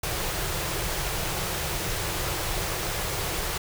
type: band-stop noise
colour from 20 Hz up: pink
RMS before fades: -29 dBFS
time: 0.03-3.58 s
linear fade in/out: 5 ms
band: 190 to 310 Hz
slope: 96 dB/octave
effects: none

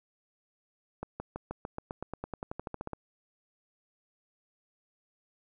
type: accelerating click train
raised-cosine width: 1 ms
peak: -22 dBFS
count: 19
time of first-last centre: 1.03-2.933 s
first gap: 170 ms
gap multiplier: 0.94
effects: none

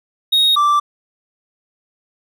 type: tone pair in turn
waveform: triangle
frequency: 3749 / 1172 Hz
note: A#7 / D6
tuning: +9 / -4 cents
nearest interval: octave + minor sixth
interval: 2013 cents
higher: first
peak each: -9 dBFS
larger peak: neither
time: 0.32-0.56 / 0.56-0.8 s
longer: neither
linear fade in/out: 10 ms
effects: none

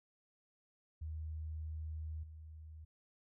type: tone with level steps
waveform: sine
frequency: 78.4 Hz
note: D#2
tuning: 14 cents sharp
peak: -40 / -49 dBFS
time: 1.01-2.85 s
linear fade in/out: 10 ms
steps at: 2.23 s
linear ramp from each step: 5 ms
effects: none

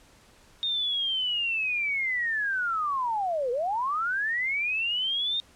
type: linear two-way sweep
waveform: sine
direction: down then up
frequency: 3688 to 466.2 to 3688 Hz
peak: -25 dBFS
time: 0.63-5.4 s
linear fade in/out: 0 ms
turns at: 3.51 s
effects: pink hiss -57 dBFS RMS until 5.55 s + low-pass 10000 Hz 12 dB/octave

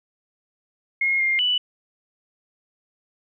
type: tone with pitch steps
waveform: sine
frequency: 2151 / 2117 / 2968 Hz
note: C7 / C7 / F#7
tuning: +47 / +20 / +5 cents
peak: -18 dBFS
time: 1.01-1.58 s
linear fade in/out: 5 ms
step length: 190 ms
effects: none

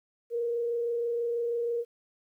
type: tone with frequency modulation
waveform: sine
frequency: 471 Hz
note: A#4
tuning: 18 cents sharp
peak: -27 dBFS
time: 0.3-1.85 s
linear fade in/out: 50 ms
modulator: 26.2 Hz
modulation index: 0.28
effects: 11-bit

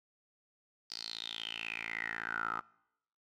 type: tone with band-pass filter sweep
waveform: 10% pulse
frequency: 56.2 Hz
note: A1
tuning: 37 cents sharp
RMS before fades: -40 dBFS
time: 0.9-2.61 s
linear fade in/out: 10 ms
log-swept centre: 4900 to 1200 Hz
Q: 9.2
effects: noise-tail reverb RT60 0.8 s tail -23 dB re dry

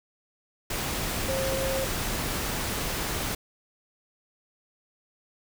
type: tone in noise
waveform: sine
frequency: 534 Hz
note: C5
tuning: 35 cents sharp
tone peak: -28 dBFS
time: 1.28-1.85 s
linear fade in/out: 5 ms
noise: pink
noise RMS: -30 dBFS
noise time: 0.7-3.35 s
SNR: -1 dB
effects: none

